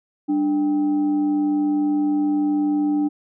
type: tone with frequency modulation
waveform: sine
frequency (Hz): 296.1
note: D4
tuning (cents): +14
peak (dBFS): -17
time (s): 0.28-3.09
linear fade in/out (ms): 20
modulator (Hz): 493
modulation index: 0.31
effects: none